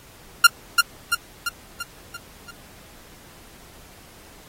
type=tone with echo; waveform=sawtooth; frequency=1396.9 Hz; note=F6; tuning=in tune; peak=-3 dBFS; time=0.44-0.47 s; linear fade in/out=5 ms; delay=340 ms; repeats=6; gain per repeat=-5 dB; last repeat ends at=2.51 s; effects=pink hiss -48 dBFS RMS until 4.48 s + AAC 48 kbps